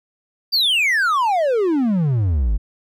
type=exponential sweep; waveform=triangle; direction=down; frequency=4794 to 46.48 Hz; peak=-13 dBFS; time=0.52-2.58 s; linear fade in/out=20 ms; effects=none